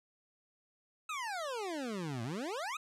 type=exponential two-way sweep; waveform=25% pulse; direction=down then up; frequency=1318.5 to 110 to 1318.5 Hz; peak=-33 dBFS; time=1.09-2.77 s; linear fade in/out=5 ms; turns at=2.23 s; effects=low-pass 9000 Hz 12 dB/octave